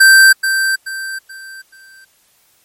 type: tone with echo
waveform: square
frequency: 1563 Hz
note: G6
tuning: 6 cents flat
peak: -4 dBFS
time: 0-0.33 s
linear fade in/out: 10 ms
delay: 430 ms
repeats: 4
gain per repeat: -9 dB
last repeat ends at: 2.05 s
effects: white hiss -55 dBFS RMS until 2.64 s + MP3 64 kbps